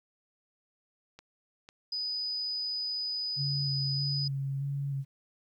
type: clicks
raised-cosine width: 0.2 ms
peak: -31 dBFS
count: 2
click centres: 1.19 / 1.689 s
type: tone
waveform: sine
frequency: 4978 Hz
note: D#8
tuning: in tune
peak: -31 dBFS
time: 1.92-4.28 s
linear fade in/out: 5 ms
type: tone with vibrato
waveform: sine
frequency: 138.59 Hz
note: C#3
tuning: in tune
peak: -30 dBFS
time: 3.36-5.05 s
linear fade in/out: 50 ms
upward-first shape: square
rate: 1.6 Hz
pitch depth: 20 cents each way
effects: 11-bit